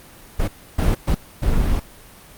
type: noise bursts at uneven times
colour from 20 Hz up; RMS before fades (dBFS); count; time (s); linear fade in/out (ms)
brown; -17; 4; 0.39-0.48 / 0.78-0.95 / 1.07-1.15 / 1.42-1.8; 10
effects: pink hiss -44 dBFS RMS until 2.37 s + Opus 32 kbps